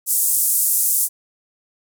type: band-pass noise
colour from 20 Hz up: white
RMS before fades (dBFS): -18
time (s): 0.06-1.09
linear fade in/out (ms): 50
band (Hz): 8000 to 14000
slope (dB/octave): 24
effects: none